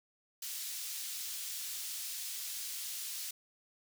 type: high-pass noise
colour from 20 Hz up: pink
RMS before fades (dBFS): -41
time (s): 0.42-3.31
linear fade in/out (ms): 5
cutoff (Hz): 4400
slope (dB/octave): 12
effects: none